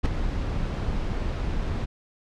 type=noise with ADSR envelope; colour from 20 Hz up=brown; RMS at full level=-17 dBFS; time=0.03-1.86 s; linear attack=27 ms; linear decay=8 ms; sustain=-10 dB; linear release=20 ms; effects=low-pass 5000 Hz 12 dB/octave